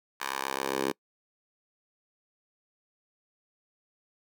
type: tone with high-pass filter sweep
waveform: 10% pulse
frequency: 67.4 Hz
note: C#2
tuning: 48 cents flat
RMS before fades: -32 dBFS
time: 0.2-0.92 s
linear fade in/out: 10 ms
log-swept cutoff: 1200 to 350 Hz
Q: 1.3
effects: noise-tail reverb RT60 0.1 s tail -26 dB re dry